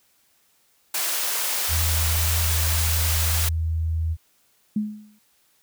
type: high-pass noise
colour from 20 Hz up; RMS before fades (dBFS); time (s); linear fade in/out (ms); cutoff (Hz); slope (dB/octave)
white; -25; 0.94-3.49; 5; 500; 12
type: tone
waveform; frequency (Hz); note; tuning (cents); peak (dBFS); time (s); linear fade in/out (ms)
sine; 81; E2; -30; -21; 1.68-4.17; 50
type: tone with exponential decay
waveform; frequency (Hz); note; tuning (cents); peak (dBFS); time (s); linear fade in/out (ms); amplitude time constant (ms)
sine; 211.5; G#3; +32; -18; 4.76-5.19; 5; 92
effects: white hiss -63 dBFS RMS until 5.62 s